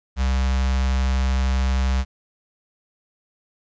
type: tone with notch filter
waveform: square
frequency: 65.2 Hz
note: C2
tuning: 5 cents flat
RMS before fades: -20 dBFS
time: 0.16-2.05 s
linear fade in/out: 50 ms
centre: 360 Hz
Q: 0.67
effects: resampled to 16000 Hz + 10-bit